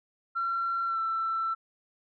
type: tone with pitch glide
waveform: sine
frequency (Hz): 1362 to 1335.5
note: F6 to E6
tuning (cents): -44 to +22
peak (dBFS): -26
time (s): 0.35-1.55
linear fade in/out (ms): 20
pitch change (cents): -34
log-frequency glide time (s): 0.87-0.98
effects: tanh soft clip ceiling -22 dBFS